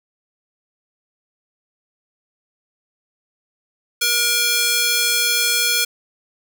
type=tone with high-pass filter; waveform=square; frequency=476.4 Hz; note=A#4; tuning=38 cents sharp; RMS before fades=-18 dBFS; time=4.01-5.85 s; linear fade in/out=10 ms; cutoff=2700 Hz; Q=0.73; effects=none